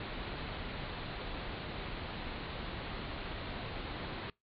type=low-pass noise; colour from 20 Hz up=pink; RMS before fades=-41 dBFS; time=0-4.3 s; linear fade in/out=2 ms; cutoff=4300 Hz; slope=96 dB/octave; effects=noise-tail reverb RT60 0.2 s tail -25 dB re dry + MP3 48 kbps